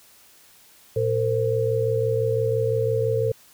sine tone cluster, 114.5 / 453.1 / 519 Hz, A#2 / A#4 / C5, -31 / -49 / -14 cents, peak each -25 / -22 / -26 dBFS, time 0.96-3.32 s, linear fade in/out 5 ms, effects white hiss -53 dBFS RMS until 3.53 s

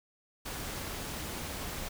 pink noise with amplitude modulation, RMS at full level -37 dBFS, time 0.45-1.89 s, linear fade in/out 10 ms, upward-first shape sine, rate 245 Hz, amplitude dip 40%, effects none

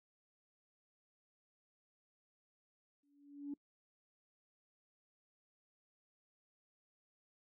sine tone with exponential growth, 285.7 Hz, D4, 48 cents flat, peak -37 dBFS, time 3.03-3.54 s, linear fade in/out 5 ms, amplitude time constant 110 ms, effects noise-tail reverb RT60 0.1 s tail -25 dB re dry + tanh soft clip ceiling -34 dBFS

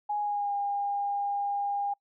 sine tone with pitch glide, 830.6 to 807.9 Hz, G#5 to G#5, 0 to -48 cents, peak -27 dBFS, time 0.09-1.94 s, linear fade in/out 10 ms, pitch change -48 cents, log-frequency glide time 0.2-0.53 s, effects noise-tail reverb RT60 0.1 s tail -26 dB re dry

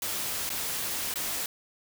white noise with dropouts, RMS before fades -32 dBFS, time 0.02-1.46 s, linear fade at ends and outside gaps 2 ms, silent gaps 0.493-0.501 / 1.14-1.157 s, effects none

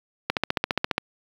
click train, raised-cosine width 0.3 ms, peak -5 dBFS, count 11, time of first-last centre 0.3-0.98 s, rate 14.7 Hz, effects high-pass 100 Hz 12 dB/octave + 7-bit

